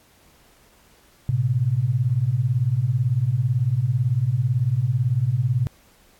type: beating tone pair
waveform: sine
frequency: 111.8 / 129.8 Hz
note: A2 / C3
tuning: +28 / -13 cents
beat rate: 18 Hz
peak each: -22 / -20 dBFS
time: 1.29-5.67 s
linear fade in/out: 0 ms
effects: pink hiss -56 dBFS RMS until 6.19 s + AAC 64 kbps